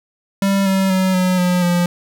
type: tone with pitch steps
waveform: square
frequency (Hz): 196.4 / 192.03 / 187.75 / 183.57 / 179.48 / 175.48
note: G3 / G3 / F#3 / F#3 / F3 / F3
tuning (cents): +4 / -35 / +26 / -13 / +48 / +9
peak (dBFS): -14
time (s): 0.42-1.86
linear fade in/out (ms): 2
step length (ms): 240
effects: none